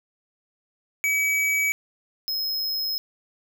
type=tone pair in turn; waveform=square; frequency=2280 / 5136 Hz; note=C#7 / E8; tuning=+48 / -46 cents; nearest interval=octave + major second; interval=1406 cents; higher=second; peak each=-21 / -25 dBFS; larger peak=first; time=1.04-1.72 / 2.28-2.98 s; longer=second; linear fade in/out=0 ms; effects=none